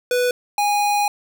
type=tone pair in turn; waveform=square; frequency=493.9 / 822.7 Hz; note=B4 / G#5; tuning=0 / -17 cents; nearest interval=major sixth; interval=883 cents; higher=second; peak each=-17 dBFS; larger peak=neither; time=0.11-0.31 / 0.58-1.08 s; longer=second; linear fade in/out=2 ms; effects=none